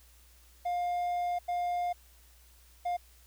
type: tone bursts at uneven times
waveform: triangle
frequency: 707 Hz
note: F5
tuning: 21 cents sharp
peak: -27 dBFS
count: 3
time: 0.65-1.39 / 1.48-1.93 / 2.85-2.97 s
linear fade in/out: 10 ms
effects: added 60 Hz sine -58 dBFS peak until 3.26 s + white hiss -62 dBFS RMS until 3.26 s